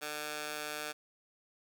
15% pulse tone with high-pass filter, 150.3 Hz, D3, 40 cents sharp, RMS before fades -40 dBFS, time 0.01-0.93 s, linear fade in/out 20 ms, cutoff 840 Hz, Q 0.58, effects none

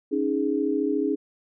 sine chord, C# suspended second, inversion none, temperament equal, 277.2 / 311.1 / 415.3 Hz, C#4 / D#4 / G#4, 0 / 0 / 0 cents, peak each -26 dBFS, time 0.11-1.16 s, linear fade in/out 20 ms, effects none

